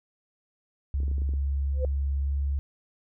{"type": "tone with pitch glide", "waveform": "sine", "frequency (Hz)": [69.3, 69.86], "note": ["C#2", "C#2"], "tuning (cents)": [0, 14], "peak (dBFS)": -24, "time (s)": [0.94, 2.59], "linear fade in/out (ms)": 0, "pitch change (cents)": 14, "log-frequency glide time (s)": [2.21, 2.32]}
{"type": "clicks", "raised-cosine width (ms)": 3, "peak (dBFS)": -30, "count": 8, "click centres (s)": [1.003, 1.033, 1.081, 1.114, 1.182, 1.219, 1.291, 1.337]}
{"type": "tone with exponential growth", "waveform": "sine", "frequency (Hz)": 510, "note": "C5", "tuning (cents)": -44, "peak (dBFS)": -24, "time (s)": [1.73, 1.85], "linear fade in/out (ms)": 2, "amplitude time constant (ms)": 26}
{"effects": []}